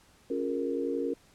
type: chord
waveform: sine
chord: Bb minor seventh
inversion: first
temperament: equal with one note detuned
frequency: 277.2 / 355.5 / 415.3 / 466.2 Hz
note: Db4 / F4 / Ab4 / Bb4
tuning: 0 / +31 / 0 / 0 cents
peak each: -33 / -35 / -38 / -32 dBFS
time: 0.3-1.14 s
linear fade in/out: 5 ms
effects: pink hiss -61 dBFS RMS until 1.34 s + low-pass 11000 Hz 12 dB/octave